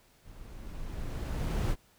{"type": "noise with level ramp", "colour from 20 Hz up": "brown", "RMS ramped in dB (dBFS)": [-49, -26], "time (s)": [0.23, 1.76], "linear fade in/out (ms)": 50, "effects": ["pink hiss -64 dBFS RMS until 1.98 s"]}